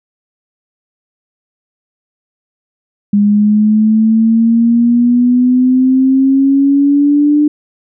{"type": "exponential sweep", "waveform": "sine", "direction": "up", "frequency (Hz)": [203.4, 298.8], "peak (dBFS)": -6, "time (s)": [3.13, 7.48], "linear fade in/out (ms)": 5, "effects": []}